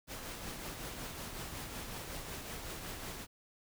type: noise with tremolo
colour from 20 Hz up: pink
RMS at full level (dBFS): -42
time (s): 0.07-3.27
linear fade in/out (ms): 50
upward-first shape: triangle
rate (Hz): 5.4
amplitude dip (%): 40
effects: none